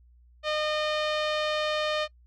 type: tone with low-pass filter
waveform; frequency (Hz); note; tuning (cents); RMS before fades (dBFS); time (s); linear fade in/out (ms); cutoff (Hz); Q
sawtooth; 610; D#5; -34; -28; 0.43-2.08; 50; 3700; 2
effects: noise-tail reverb RT60 0.1 s tail -22 dB re dry + added 60 Hz sine -54 dBFS peak until 2.26 s